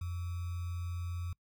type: tone with sample-and-hold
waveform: sine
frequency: 87.31 Hz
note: F2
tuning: in tune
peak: -35 dBFS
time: 0.01-1.33 s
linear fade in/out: 5 ms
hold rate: 1225 Hz
effects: noise-tail reverb RT60 0.1 s tail -24 dB re dry